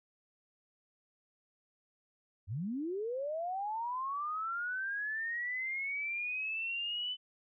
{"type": "linear sweep", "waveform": "sine", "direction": "up", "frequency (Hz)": [83, 3022], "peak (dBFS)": -34, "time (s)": [2.47, 7.17], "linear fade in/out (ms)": 50, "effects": []}